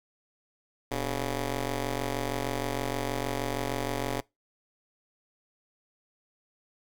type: ring-modulated tone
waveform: 10% pulse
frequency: 136.8 Hz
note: C#3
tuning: 23 cents flat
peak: -18 dBFS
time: 0.91-4.21 s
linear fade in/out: 10 ms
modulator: 160 Hz
effects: noise-tail reverb RT60 0.2 s tail -23 dB re dry